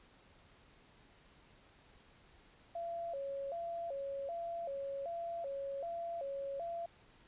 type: tone with vibrato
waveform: sine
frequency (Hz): 613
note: D#5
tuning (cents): -26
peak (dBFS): -38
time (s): 2.75-6.86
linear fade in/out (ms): 5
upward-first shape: square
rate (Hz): 1.3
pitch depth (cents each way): 180
effects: pink hiss -64 dBFS RMS until 7.27 s + resampled to 8000 Hz